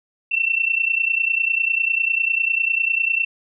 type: tone pair together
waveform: sine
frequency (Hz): 2680 / 2710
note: E7 / E7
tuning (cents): +28 / +47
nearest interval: unison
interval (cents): 19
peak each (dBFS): -20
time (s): 0.31-3.25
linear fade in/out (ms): 10
effects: none